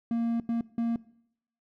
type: tone bursts at uneven times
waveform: triangle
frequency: 232.1 Hz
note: A#3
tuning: 7 cents flat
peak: -23 dBFS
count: 3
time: 0.11-0.4 / 0.49-0.61 / 0.78-0.96 s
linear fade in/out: 2 ms
effects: noise-tail reverb RT60 0.7 s tail -20 dB re dry